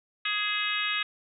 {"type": "harmonic tone with a mistuned harmonic", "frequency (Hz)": 416.5, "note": "G#4", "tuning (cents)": 5, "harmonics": [3, 4, 5, 6, 7, 8, 9], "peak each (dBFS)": [-35, -34, -34, -31, -36, -36, -35], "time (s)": [0.25, 1.03], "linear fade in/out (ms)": 5, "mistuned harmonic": 6, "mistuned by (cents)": 37, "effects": []}